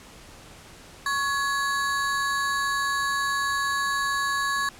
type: ring-modulated tone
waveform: square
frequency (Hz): 1396.9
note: F6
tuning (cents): 0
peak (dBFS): -21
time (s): 1.06-4.69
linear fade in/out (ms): 2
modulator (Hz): 290
effects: pink hiss -47 dBFS RMS until 4.79 s + low-pass 10000 Hz 12 dB/octave